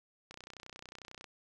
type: click train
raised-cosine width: 0.2 ms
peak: -30 dBFS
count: 30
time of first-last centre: 0.31-1.242 s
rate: 31.1 Hz
effects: none